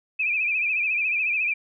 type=tone with vibrato; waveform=sine; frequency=2475 Hz; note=D#7; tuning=10 cents flat; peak=-21 dBFS; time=0.19-1.54 s; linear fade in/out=10 ms; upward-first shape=sine; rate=14 Hz; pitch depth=87 cents each way; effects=none